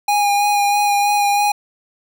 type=tone with vibrato; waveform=square; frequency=818 Hz; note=G#5; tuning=26 cents flat; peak=-14 dBFS; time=0.08-1.52 s; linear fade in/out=5 ms; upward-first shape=sine; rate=3.1 Hz; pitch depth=17 cents each way; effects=none